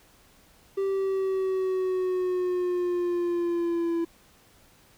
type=linear sweep; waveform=triangle; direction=down; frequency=391.2 to 334.6 Hz; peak=-22 dBFS; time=0.77-4.05 s; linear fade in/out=10 ms; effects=pink hiss -58 dBFS RMS until 4.97 s